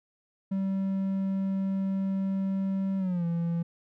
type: tone with pitch glide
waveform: triangle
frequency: 193.1 to 169.08 Hz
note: G3 to E3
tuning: -26 to +44 cents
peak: -24 dBFS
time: 0.51-3.63 s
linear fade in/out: 10 ms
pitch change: -230 cents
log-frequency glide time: 2.98-3.25 s
effects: none